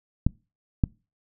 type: clicks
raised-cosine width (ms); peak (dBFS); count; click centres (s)
5; -7 / -7; 2; 0.266 / 0.838
effects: noise-tail reverb RT60 0.3 s tail -25 dB re dry